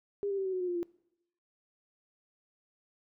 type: tone with pitch steps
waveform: sine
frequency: 403.7 / 394.7 / 385.9 / 377.3 / 368.9 / 360.7 / 352.7 / 344.8 Hz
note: G#4 / G4 / G4 / F#4 / F#4 / F#4 / F4 / F4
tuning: -49 / +12 / -27 / +34 / -5 / -44 / +17 / -22 cents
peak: -30 dBFS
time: 0.23-0.83 s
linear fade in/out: 0 ms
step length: 75 ms
effects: noise-tail reverb RT60 0.8 s tail -22 dB re dry